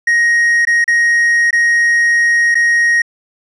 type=tone with dropouts; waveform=triangle; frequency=1877 Hz; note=A#6; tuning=11 cents sharp; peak=-7 dBFS; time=0.07-3.02 s; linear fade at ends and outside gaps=5 ms; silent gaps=0.652-0.671 / 0.843-0.878 / 1.508-1.528 / 2.545-2.552 s; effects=resampled to 22050 Hz